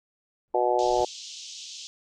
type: noise with exponential growth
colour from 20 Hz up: brown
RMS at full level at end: -38 dBFS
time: 0.48-1.04 s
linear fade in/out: 0 ms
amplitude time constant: 120 ms
type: harmonic tone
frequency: 122.6 Hz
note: B2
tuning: 12 cents flat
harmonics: 3 / 4 / 5 / 6 / 7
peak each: -27 / -27 / -27 / -27 / -27 dBFS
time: 0.54-1.05 s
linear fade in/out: 5 ms
type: band-pass noise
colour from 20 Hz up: white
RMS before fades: -41 dBFS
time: 0.79-1.87 s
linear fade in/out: 0 ms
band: 2900 to 6700 Hz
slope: 48 dB/octave
effects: none